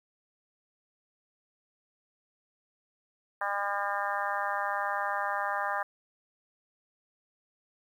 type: harmonic tone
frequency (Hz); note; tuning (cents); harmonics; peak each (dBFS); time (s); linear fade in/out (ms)
201.4; G3; +47; 3 / 4 / 5 / 6 / 7 / 8 / 9; -38 / -34 / -36 / -35 / -41 / -36 / -39; 3.41-5.83; 5
effects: 10-bit